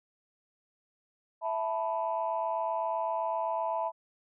sine chord, E suspended fourth, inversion none, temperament equal, 659.3 / 880 / 987.8 Hz, E5 / A5 / B5, 0 / 0 / 0 cents, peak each -32 / -33 / -33 dBFS, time 1.41-3.92 s, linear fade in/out 50 ms, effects tanh soft clip ceiling -20 dBFS

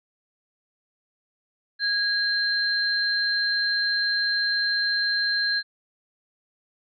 sine tone pair together, 1644 / 4143 Hz, G#6 / C8, -18 / -18 cents, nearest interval octave + major third, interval 1600 cents, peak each -24 dBFS, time 1.79-5.63 s, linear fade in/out 50 ms, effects none

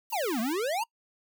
violet noise, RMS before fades -43 dBFS, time 0.1-0.53 s, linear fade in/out 2 ms
square exponential two-way sweep, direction down then up, 971 to 212.3 to 971 Hz, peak -28 dBFS, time 0.12-0.84 s, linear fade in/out 10 ms, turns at 0.4 s
effects noise-tail reverb RT60 0.1 s tail -26 dB re dry

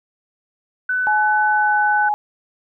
sine tone, 1500 Hz, F#6, 23 cents sharp, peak -17 dBFS, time 0.89-2.09 s, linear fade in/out 5 ms
sine tone with pitch glide, 848 to 837.8 Hz, G#5 to G#5, +36 to +15 cents, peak -16 dBFS, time 1.07-2.14 s, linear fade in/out 0 ms, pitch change -21 cents, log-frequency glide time 1.48-1.77 s
effects none

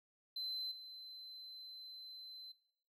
triangle tone with level steps, 4062 Hz, B7, 48 cents sharp, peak -39 / -49 dBFS, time 0.36-2.52 s, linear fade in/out 5 ms, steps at 0.71 s, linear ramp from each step 10 ms, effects noise-tail reverb RT60 0.7 s tail -17 dB re dry

